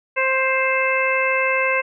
harmonic tone, 526 Hz, C5, 9 cents sharp, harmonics 1 / 2 / 3 / 4 / 5, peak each -22 / -24 / -25 / -22 / -23 dBFS, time 0.16-1.82 s, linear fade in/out 20 ms, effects none

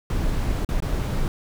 brown noise with dropouts, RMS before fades -23 dBFS, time 0.1-1.28 s, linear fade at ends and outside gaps 1 ms, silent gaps 0.648-0.689 / 0.803-0.823 s, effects none

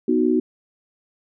sine chord, B major, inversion none, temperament equal, 246.9 / 311.1 / 370 Hz, B3 / D#4 / F#4, 0 / 0 / 0 cents, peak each -20 dBFS, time 0.08-0.4 s, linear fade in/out 5 ms, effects none

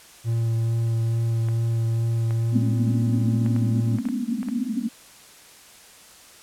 triangle tone with vibrato, 114.7 Hz, A#2, 28 cents flat, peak -18 dBFS, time 0.24-4 s, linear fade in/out 50 ms, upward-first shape sine, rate 2.3 Hz, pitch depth 11 cents each way
clicks, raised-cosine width 0.5 ms, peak -24 dBFS, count 9, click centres 1.486 / 2.308 / 3.462 / 3.563 / 3.986 / 4.054 / 4.087 / 4.43 / 4.486 s
pink band-pass noise, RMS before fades -26 dBFS, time 2.52-4.89 s, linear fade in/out 20 ms, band 210 to 270 Hz, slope 96 dB/octave
effects white hiss -48 dBFS RMS until 6.42 s + low-pass 11000 Hz 12 dB/octave

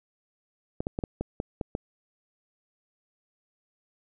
clicks, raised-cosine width 2 ms, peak -16 dBFS, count 8, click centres 0.805 / 0.869 / 0.989 / 1.038 / 1.21 / 1.401 / 1.612 / 1.751 s, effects none

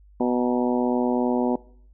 harmonic tone with a mistuned harmonic, 123.47 Hz, B2, in tune, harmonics 2 / 3 / 4 / 5 / 6 / 7 / 8, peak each -22 / -26 / -28 / -30 / -32 / -33 / -34 dBFS, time 0.2-1.56 s, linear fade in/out 5 ms, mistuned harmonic 8, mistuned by -62 cents, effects noise-tail reverb RT60 0.6 s tail -22 dB re dry + added 50 Hz sine -49 dBFS peak until 1.93 s

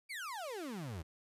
35% pulse exponential sweep, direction down, 2385 to 73.42 Hz, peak -39 dBFS, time 0.09-1.03 s, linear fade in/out 20 ms, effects resampled to 32000 Hz + 13-bit

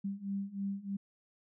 sine beating tone pair, 196 / 199.2 Hz, G3 / G3, 0 / +28 cents, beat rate 3.2 Hz, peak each -39 / -37 dBFS, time 0.04-0.97 s, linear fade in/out 10 ms, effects none

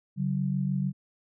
sine tone pair together, 141.2 / 187.74 Hz, C#3 / F#3, +32 / +25 cents, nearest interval perfect fourth, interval 493 cents, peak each -28 dBFS, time 0.16-0.93 s, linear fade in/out 50 ms, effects none

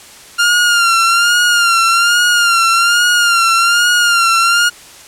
sawtooth tone with vibrato, 1396.9 Hz, F6, in tune, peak -5 dBFS, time 0.38-4.7 s, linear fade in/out 20 ms, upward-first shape sine, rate 1.2 Hz, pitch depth 55 cents each way, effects white hiss -37 dBFS RMS until 5.07 s + low-pass 10000 Hz 12 dB/octave

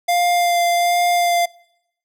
square tone with vibrato, 698.5 Hz, F5, in tune, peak -15 dBFS, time 0.08-1.46 s, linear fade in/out 10 ms, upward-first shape sine, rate 1.3 Hz, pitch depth 12 cents each way, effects noise-tail reverb RT60 0.8 s tail -24 dB re dry

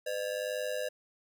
square ring-modulated tone, 558 Hz, C#5, 11 cents sharp, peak -30 dBFS, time 0.06-0.89 s, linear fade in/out 10 ms, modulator 50.7 Hz, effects none

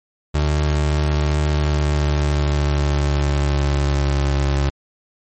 30% pulse tone with pitch glide, 74.8 to 69.79 Hz, D2 to C#2, +32 to +12 cents, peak -13 dBFS, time 0.34-4.7 s, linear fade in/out 10 ms, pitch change -120 cents, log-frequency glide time 1.5-4.34 s, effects MP3 32 kbps

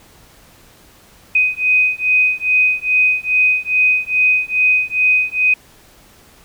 sine beating tone pair, 2503 / 2505.4 Hz, D#7 / D#7, +10 / +11 cents, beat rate 2.4 Hz, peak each -15 dBFS, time 1.35-5.54 s, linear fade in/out 5 ms, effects pink hiss -47 dBFS RMS until 6.44 s

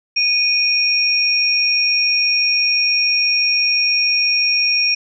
sine tone pair together, 2465 / 5569 Hz, D#7 / F8, -17 / -6 cents, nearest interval octave + major second, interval 1411 cents, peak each -16 dBFS, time 0.16-4.95 s, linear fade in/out 10 ms, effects none

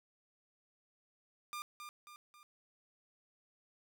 sawtooth tone with echo, 1200 Hz, D6, 37 cents sharp, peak -37 dBFS, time 1.53-1.62 s, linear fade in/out 0 ms, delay 270 ms, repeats 3, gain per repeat -6 dB, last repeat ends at 2.43 s, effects none

